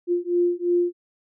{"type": "beating tone pair", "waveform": "sine", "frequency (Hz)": [349.2, 352.1], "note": ["F4", "F4"], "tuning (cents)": [0, 14], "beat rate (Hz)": 2.9, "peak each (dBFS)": -22, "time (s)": [0.07, 0.93], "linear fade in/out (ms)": 50, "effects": []}